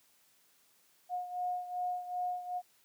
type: beating tone pair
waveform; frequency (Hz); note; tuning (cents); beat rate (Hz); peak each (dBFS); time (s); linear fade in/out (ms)
sine; 720 / 722.6; F#5 / F#5; -47 / -41; 2.6; -35 / -40; 1.09-2.62; 50
effects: white hiss -68 dBFS RMS until 2.84 s + high-pass 100 Hz 12 dB/octave